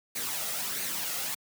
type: noise with flanger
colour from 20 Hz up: white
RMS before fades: -33 dBFS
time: 0.15-1.35 s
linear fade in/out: 10 ms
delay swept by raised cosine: 0.46 to 1.56 ms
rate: 1.5 Hz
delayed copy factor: +0.5
effects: high-pass 150 Hz 12 dB/octave